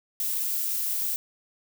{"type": "noise", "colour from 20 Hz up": "violet", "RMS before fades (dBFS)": -28, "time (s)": [0.2, 1.16], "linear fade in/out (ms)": 0, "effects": []}